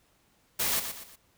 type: noise with echo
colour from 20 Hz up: white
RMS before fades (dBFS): -28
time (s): 0.59-0.8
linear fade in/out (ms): 10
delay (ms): 120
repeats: 3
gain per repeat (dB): -8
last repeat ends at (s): 1.16
effects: pink hiss -67 dBFS RMS until 1.37 s